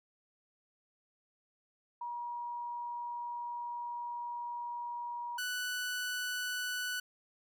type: tone pair in turn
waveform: sine / sawtooth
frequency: 956 / 1485.9 Hz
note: A#5 / F#6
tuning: +43 / +7 cents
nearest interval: minor sixth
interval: 764 cents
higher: second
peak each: -37 / -31 dBFS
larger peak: second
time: 2.01-5.38 / 5.38-7 s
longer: first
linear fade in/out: 5 ms
effects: none